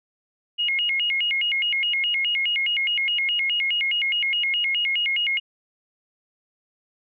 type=tone with vibrato; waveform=sine; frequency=2489 Hz; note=D#7; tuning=in tune; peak=-20 dBFS; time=0.58-5.4 s; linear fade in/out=20 ms; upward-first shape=square; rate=4.8 Hz; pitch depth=250 cents each way; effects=none